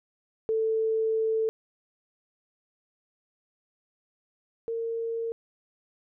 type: tone pair in turn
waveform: sine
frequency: 443.2 / 457.8 Hz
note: A4 / A#4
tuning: +13 / -31 cents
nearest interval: minor second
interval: 56 cents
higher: second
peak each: -23 / -28 dBFS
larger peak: first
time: 0.49-1.49 / 4.68-5.32 s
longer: first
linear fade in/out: 0 ms
effects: none